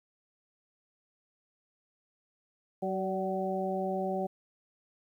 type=harmonic tone with a mistuned harmonic; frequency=188.8 Hz; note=F#3; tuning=35 cents sharp; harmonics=1 / 2 / 3 / 4; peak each=-35 / -35 / -35 / -35 dBFS; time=2.82-4.27 s; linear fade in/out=10 ms; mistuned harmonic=3; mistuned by=+30 cents; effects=11-bit